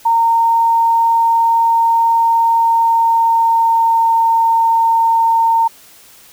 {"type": "tone with pitch glide", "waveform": "sine", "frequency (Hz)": [919, 912.7], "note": ["A#5", "A#5"], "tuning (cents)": [-25, -37], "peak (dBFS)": -9, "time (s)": [0.05, 5.68], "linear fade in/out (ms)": 10, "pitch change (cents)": -12, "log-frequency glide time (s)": [2.43, 4.17], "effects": ["white hiss -43 dBFS RMS until 6.32 s"]}